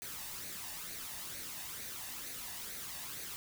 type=noise with flanger; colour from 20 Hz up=white; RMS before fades=-44 dBFS; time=0.02-3.36 s; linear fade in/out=0 ms; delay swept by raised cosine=0.47 to 1.11 ms; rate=2.2 Hz; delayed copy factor=+0.5; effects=none